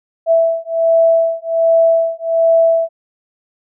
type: beating tone pair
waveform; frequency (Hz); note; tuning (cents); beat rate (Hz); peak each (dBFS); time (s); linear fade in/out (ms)
sine; 659.3 / 660.6; E5 / E5; 0 / +4; 1.3; -13; 0.26-2.89; 50
effects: none